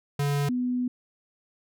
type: tone pair in turn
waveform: square / sine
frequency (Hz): 143 / 248.4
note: D3 / B3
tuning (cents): -46 / +10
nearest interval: minor seventh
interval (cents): 956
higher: second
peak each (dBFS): -24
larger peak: neither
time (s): 0.19-0.49 / 0.49-0.88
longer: second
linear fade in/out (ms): 5
effects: none